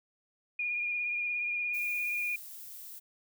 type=tone with vibrato; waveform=sine; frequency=2431 Hz; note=D#7; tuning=41 cents flat; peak=-30 dBFS; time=0.59-2.36 s; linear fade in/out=5 ms; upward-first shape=sine; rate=17 Hz; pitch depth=23 cents each way
type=noise; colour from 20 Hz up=violet; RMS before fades=-46 dBFS; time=1.73-3 s; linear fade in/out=20 ms
effects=none